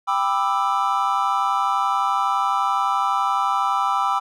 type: chord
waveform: triangle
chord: E minor seventh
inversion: first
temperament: just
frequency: 791.1 / 988.9 / 1186.7 / 1318.5 Hz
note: G5 / B5 / D6 / E6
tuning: +16 / +2 / +18 / 0 cents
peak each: -22 dBFS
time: 0.07-4.2 s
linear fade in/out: 20 ms
effects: none